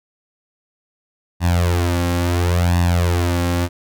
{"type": "tone with flanger", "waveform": "sawtooth", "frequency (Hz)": 87.3, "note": "F2", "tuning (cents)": 0, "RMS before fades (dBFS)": -17, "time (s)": [1.4, 3.69], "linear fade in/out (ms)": 50, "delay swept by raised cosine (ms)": [1.1, 3.7], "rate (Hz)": 0.72, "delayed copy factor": 0.85, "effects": []}